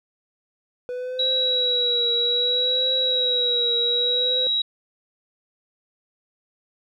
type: tone with vibrato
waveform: triangle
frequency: 493.9 Hz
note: B4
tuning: in tune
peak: -25 dBFS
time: 0.89-4.47 s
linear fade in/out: 0 ms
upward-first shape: triangle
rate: 0.61 Hz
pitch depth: 84 cents each way
type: tone with pitch glide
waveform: sine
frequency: 3882 to 3860 Hz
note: B7 to B7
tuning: -31 to -40 cents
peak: -19 dBFS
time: 1.19-4.62 s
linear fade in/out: 5 ms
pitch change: -9 cents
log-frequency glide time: 3-3.2 s
effects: none